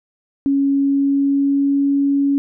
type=tone with pitch glide; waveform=sine; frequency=277.2 to 279.9 Hz; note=C#4 to C#4; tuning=0 to +17 cents; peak=-13 dBFS; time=0.46-2.38 s; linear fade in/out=0 ms; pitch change=+17 cents; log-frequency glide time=0.7-1.9 s; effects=none